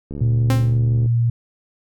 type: click train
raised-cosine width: 3 ms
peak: -18 dBFS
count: 69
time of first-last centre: 0.11-1.06 s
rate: 71.6 Hz
type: tone with pitch glide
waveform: sine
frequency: 116.54 to 117.42 Hz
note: A#2 to A#2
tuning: 0 to +13 cents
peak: -14 dBFS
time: 0.21-1.3 s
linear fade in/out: 5 ms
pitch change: +13 cents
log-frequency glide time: 0.35-0.43 s
type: tone with exponential decay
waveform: sawtooth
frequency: 264 Hz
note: C4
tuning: 16 cents sharp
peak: -14 dBFS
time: 0.5-0.79 s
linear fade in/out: 2 ms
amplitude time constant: 62 ms
effects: none